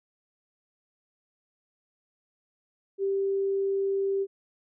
sine tone, 392 Hz, G4, in tune, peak -24 dBFS, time 2.98-4.27 s, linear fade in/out 50 ms, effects none

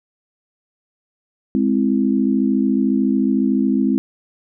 sine chord, Ab augmented, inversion none, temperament equal, 207.7 / 261.6 / 329.6 Hz, Ab3 / C4 / E4, 0 / 0 / 0 cents, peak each -18 / -17 / -22 dBFS, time 1.55-3.98 s, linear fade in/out 0 ms, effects none

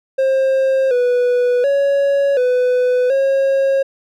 triangle tone with pitch steps, 532 / 491.5 / 559 / 499.1 / 543 Hz, C5 / B4 / C#5 / B4 / C#5, +29 / -8 / +14 / +18 / -36 cents, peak -10 dBFS, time 0.18-3.83 s, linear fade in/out 10 ms, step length 730 ms, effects none

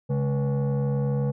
sine tone with frequency modulation, 138.59 Hz, C#3, in tune, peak -19 dBFS, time 0.09-1.32 s, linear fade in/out 20 ms, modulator 349 Hz, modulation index 0.79, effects tanh soft clip ceiling -21 dBFS

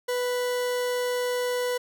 40% pulse tone, 493.9 Hz, B4, in tune, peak -24 dBFS, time 0.08-1.78 s, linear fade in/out 10 ms, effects none

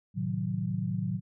sine chord, A diminished seventh, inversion none, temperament equal with one note detuned, 110.83 / 130.81 / 155.56 / 185 Hz, A2 / C3 / Eb3 / Gb3, +13 / 0 / 0 / 0 cents, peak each -34 / -36 / -35 / -32 dBFS, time 0.14-1.21 s, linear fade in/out 50 ms, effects none

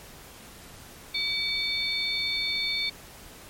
sine tone cluster, 2288 / 3593 / 4388 Hz, D7 / A7 / C#8, -46 / +36 / -18 cents, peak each -30 dBFS, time 1.14-2.9 s, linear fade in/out 10 ms, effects pink hiss -47 dBFS RMS until 3.49 s + MP3 64 kbps

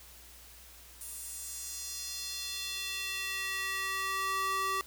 square tone with high-pass filter sweep, 385.4 Hz, G4, 29 cents flat, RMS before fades -36 dBFS, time 1.01-4.81 s, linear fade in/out 0 ms, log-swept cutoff 10000 to 890 Hz, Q 1.8, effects added 60 Hz sine -57 dBFS peak until 4.86 s + white hiss -54 dBFS RMS until 4.86 s

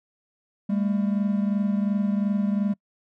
triangle tone pair together, 200.6 / 223.4 Hz, G3 / A3, +40 / +27 cents, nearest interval major second, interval 187 cents, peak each -20 / -26 dBFS, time 0.69-2.74 s, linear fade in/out 10 ms, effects noise-tail reverb RT60 0.1 s tail -26 dB re dry

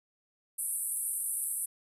white band-pass noise, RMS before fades -34 dBFS, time 0.58-1.66 s, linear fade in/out 10 ms, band 8500 to 12000 Hz, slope 96 dB/octave, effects none

